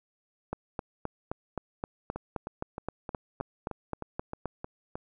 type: two click trains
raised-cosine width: 1 ms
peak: -22 / -18 dBFS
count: 10 / 16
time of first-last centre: 2.16-4.955 / 0.53-4.457 s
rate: 3.22 / 3.82 Hz
effects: none